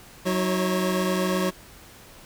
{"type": "tone cluster", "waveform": "25% pulse", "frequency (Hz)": [185.5, 319.1, 548], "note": ["F#3", "D#4", "C#5"], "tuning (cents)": [5, 44, -20], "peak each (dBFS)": [-20, -27, -25], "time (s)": [0.25, 1.51], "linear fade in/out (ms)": 20, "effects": ["pink hiss -48 dBFS RMS until 2.25 s"]}